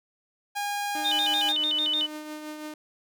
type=tone; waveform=sawtooth; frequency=816 Hz; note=G#5; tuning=31 cents flat; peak=-24 dBFS; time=0.55-1.53 s; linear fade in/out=20 ms
type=tone with tremolo; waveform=sawtooth; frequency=304.7 Hz; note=D#4; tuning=36 cents flat; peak=-30 dBFS; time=0.95-2.74 s; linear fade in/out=2 ms; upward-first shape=triangle; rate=6 Hz; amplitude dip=45%
type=tone with vibrato; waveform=sine; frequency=3303 Hz; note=G#7; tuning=10 cents flat; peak=-23 dBFS; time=1.04-2.07 s; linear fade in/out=20 ms; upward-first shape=square; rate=6.7 Hz; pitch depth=170 cents each way
effects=none

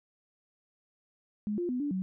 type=tone with pitch steps; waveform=sine; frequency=209.1 / 350.1 / 249.8 / 289.6 / 187.6 Hz; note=G#3 / F4 / B3 / D4 / F#3; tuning=+12 / +4 / +20 / -24 / +24 cents; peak=-29 dBFS; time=1.47-2.02 s; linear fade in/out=0 ms; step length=110 ms; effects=none

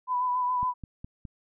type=tone with vibrato; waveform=sine; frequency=996 Hz; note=B5; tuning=14 cents sharp; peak=-24 dBFS; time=0.07-0.74 s; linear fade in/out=50 ms; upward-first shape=sine; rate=7.2 Hz; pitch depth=25 cents each way
type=click train; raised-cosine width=5 ms; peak=-27 dBFS; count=4; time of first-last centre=0.63-1.252 s; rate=4.82 Hz
effects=none

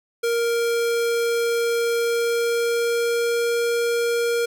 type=tone with pitch glide; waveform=square; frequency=467.2 to 470.2 Hz; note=A#4 to A#4; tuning=+4 to +15 cents; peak=-20 dBFS; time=0.23-4.46 s; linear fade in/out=10 ms; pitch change=+11 cents; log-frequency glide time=1.93-3.64 s; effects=none

